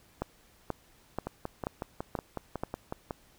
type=two click trains; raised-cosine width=1 ms; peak=-20 / -17 dBFS; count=11 / 6; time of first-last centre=1.27-3.108 / 0.22-2.635 s; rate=5.44 / 2.07 Hz; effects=pink hiss -62 dBFS RMS until 3.38 s